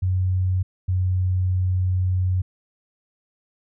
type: tone pair in turn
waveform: sine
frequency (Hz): 92.5 / 92.05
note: F#2 / F#2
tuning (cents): 0 / -8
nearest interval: unison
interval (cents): 8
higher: first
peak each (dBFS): -18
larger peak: neither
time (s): 0.02-0.63 / 0.88-2.42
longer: second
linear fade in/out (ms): 10
effects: none